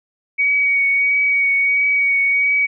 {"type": "tone with vibrato", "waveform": "sine", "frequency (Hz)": 2250, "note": "C#7", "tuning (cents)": 25, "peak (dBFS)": -13, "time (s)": [0.38, 2.67], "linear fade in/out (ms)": 20, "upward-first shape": "triangle", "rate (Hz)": 1.5, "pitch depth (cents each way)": 20, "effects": []}